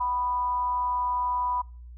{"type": "tone with amplitude modulation", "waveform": "sine", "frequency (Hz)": 987.8, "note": "B5", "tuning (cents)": 0, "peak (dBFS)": -22, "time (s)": [0, 1.62], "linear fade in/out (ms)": 10, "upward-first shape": "sine", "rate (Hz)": 242, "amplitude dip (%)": 45, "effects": ["noise-tail reverb RT60 0.4 s tail -25 dB re dry", "added 60 Hz sine -41 dBFS peak until 1.97 s"]}